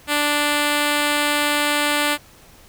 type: tone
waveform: 5% pulse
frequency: 293.7 Hz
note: D4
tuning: in tune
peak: -6 dBFS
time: 0.07-2.18 s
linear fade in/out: 50 ms
effects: pink hiss -48 dBFS RMS until 2.68 s